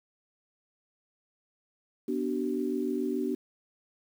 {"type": "chord", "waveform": "sine", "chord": "B minor", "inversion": "none", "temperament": "equal with one note detuned", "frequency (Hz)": [246.9, 293.7, 379.3], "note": ["B3", "D4", "F#4"], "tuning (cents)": [0, 0, 43], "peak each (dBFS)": -32, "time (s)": [2.08, 3.35], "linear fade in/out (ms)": 5, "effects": ["9-bit"]}